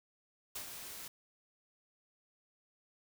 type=noise with ADSR envelope; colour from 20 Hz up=white; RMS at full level=-41 dBFS; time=0.55-1.08 s; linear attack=7 ms; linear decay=87 ms; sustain=-6 dB; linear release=4 ms; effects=none